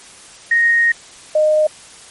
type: tone pair in turn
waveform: sine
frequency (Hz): 1864.7 / 614.6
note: A#6 / D#5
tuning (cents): 0 / -21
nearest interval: octave + perfect fifth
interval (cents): 1921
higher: first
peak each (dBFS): -10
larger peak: neither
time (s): 0.51-0.92 / 1.35-1.67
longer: first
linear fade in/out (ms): 5
effects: white hiss -40 dBFS RMS until 2.1 s + MP3 48 kbps